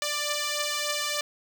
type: beating tone pair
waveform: 5% pulse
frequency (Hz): 588 / 591.4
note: D5 / D5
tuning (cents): +2 / +12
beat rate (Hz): 3.4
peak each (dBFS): -21 / -17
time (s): 0.02-1.21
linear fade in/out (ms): 2
effects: none

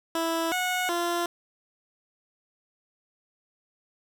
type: tone with pitch steps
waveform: 15% pulse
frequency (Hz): 329.6 / 731 / 345.2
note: E4 / F#5 / F4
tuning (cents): 0 / -21 / -20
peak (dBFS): -19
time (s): 0.15-1.26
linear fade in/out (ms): 2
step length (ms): 370
effects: none

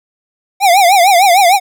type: tone with vibrato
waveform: square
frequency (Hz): 745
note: F#5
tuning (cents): +12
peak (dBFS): -6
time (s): 0.6-1.6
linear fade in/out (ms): 50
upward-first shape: triangle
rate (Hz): 6.6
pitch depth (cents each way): 190
effects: none

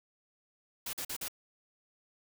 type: noise bursts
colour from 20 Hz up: white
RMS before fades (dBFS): -38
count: 4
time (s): 0.86-1.283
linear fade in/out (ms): 5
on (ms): 72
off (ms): 45
effects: none

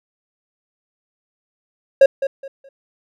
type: tone with echo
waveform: triangle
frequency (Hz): 545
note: C#5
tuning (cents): -29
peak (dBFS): -3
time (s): 2.01-2.06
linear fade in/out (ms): 5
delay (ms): 210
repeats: 3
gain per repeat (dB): -12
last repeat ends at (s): 2.69
effects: none

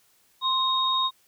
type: tone pair together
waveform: sine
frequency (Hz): 1046.5 / 3735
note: C6 / A#7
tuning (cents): 0 / +3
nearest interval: octave + minor seventh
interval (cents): 2203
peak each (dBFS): -24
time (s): 0.41-1.11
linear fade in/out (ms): 50
effects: white hiss -63 dBFS RMS until 1.27 s

